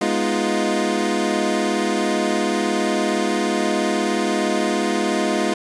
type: chord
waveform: 25% pulse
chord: F half-diminished seventh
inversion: first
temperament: equal with one note detuned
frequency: 207.7 / 246.9 / 312.2 / 349.2 Hz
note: Ab3 / Cb4 / Eb4 / F4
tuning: 0 / 0 / +6 / 0 cents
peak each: -20 / -22 / -21 / -19 dBFS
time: 0.01-5.54 s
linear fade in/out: 5 ms
effects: resampled to 22050 Hz